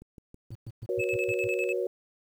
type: click train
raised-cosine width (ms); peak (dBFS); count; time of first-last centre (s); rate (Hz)
3; -34; 8; 0.02-1.155; 6.17
type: tone bursts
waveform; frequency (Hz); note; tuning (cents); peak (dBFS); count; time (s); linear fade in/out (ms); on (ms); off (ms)
triangle; 111.3; A2; +20; -34; 7; 0.51-1.478; 10; 44; 110
type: chord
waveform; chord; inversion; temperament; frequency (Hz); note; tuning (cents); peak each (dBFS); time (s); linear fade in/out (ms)
sine; F# suspended fourth; none; equal with one note detuned; 370 / 482 / 554.4; F#4 / B4 / C#5; 0 / -42 / 0; -30 / -31 / -33; 0.89-1.87; 2
type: tone with tremolo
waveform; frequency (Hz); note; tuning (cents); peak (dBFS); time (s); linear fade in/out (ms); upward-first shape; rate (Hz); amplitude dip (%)
triangle; 2597; E7; -26; -28; 0.99-1.73; 10; square; 10; 75
effects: 10-bit